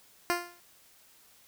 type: tone with exponential decay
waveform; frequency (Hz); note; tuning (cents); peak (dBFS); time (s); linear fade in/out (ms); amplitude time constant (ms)
10% pulse; 349.2; F4; 0; -15; 0.3-0.6; 0; 65
effects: white hiss -60 dBFS RMS until 1.47 s